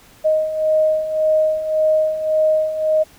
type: beating tone pair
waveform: sine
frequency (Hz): 622.3 / 624.1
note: D#5 / D#5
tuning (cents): 0 / +5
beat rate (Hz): 1.8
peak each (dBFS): -21 / -15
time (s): 0.24-3.04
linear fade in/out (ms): 20
effects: pink hiss -48 dBFS RMS until 3.18 s